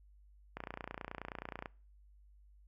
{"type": "click train", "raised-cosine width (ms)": 0.5, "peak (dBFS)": -26, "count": 33, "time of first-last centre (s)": [0.57, 1.658], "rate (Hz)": 29.4, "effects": ["noise-tail reverb RT60 0.4 s tail -24 dB re dry", "added 50 Hz sine -59 dBFS peak until 2.67 s"]}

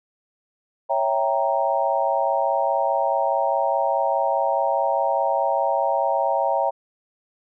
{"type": "chord", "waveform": "sine", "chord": "C# diminished seventh", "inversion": "none", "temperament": "equal", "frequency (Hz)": [554.4, 659.3, 784, 932.3], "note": ["C#5", "E5", "G5", "Bb5"], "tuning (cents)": [0, 0, 0, 0], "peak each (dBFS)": -24, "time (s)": [0.89, 6.71], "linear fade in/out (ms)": 20, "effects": []}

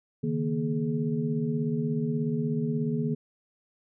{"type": "tone cluster", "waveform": "sine", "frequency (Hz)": [139.9, 156.5, 235, 422.3], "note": ["C#3", "D#3", "A#3", "G#4"], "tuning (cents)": [16, 10, 14, 29], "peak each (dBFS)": [-35, -29, -29, -34], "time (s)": [0.23, 3.15], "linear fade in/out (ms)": 10, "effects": []}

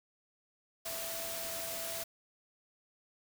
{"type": "tone in noise", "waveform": "sine", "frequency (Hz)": 664, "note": "E5", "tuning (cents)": 12, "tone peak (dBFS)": -44, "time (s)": [0.85, 2.04], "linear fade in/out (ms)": 10, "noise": "white", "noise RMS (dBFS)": -40, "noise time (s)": [0.85, 2.04], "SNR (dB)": -7, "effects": []}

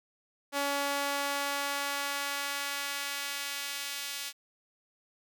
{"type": "tone with high-pass filter sweep", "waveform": "sawtooth", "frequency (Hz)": 282.4, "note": "C#4", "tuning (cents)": 32, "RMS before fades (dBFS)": -34, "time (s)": [0.52, 4.33], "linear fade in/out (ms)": 50, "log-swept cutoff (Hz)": [580, 3000], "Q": 0.79, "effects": []}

